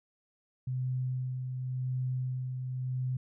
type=tone with tremolo; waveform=sine; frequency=128 Hz; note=C3; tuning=38 cents flat; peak=-29 dBFS; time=0.67-3.17 s; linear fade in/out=5 ms; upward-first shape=sine; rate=0.91 Hz; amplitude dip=40%; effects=none